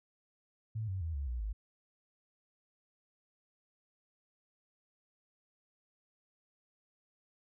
sine tone with pitch steps, 110 / 94.66 / 81.46 / 70.1 / 60.33 / 51.91 Hz, A2 / F#2 / E2 / C#2 / B1 / G#1, 0 / +40 / -20 / +20 / -40 / 0 cents, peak -34 dBFS, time 0.75-1.53 s, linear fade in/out 10 ms, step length 130 ms, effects none

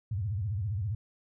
sine tone with vibrato, 100.7 Hz, G2, 47 cents sharp, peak -29 dBFS, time 0.11-0.95 s, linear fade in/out 5 ms, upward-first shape sine, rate 15 Hz, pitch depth 240 cents each way, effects none

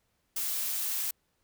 blue noise, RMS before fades -32 dBFS, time 0.36-1.11 s, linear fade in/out 5 ms, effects pink hiss -75 dBFS RMS until 1.43 s

